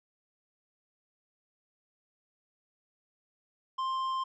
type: tone with tanh clipping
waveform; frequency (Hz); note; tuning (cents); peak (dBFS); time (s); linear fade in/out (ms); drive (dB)
sine; 1051; C6; +7; -31; 3.78-4.24; 10; 8
effects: none